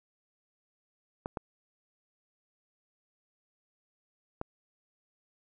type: clicks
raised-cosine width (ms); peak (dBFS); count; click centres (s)
1; -20; 3; 1.259 / 1.372 / 4.414
effects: none